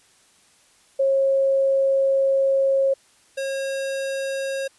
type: tone pair in turn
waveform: sine / square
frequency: 542 / 542 Hz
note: C#5 / C#5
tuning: -39 / -39 cents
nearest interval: unison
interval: 0 cents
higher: neither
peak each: -16 / -25 dBFS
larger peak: first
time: 0.99-2.94 / 3.37-4.68 s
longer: first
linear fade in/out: 10 ms
effects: white hiss -57 dBFS RMS until 4.78 s + resampled to 24000 Hz